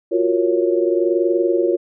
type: chord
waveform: sine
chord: Gb major seventh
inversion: third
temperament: equal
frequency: 349.2 / 370 / 466.2 / 554.4 Hz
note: F4 / Gb4 / Bb4 / Db5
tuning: 0 / 0 / 0 / 0 cents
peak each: -17 / -21 / -22 / -22 dBFS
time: 0.11-1.77 s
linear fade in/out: 20 ms
effects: none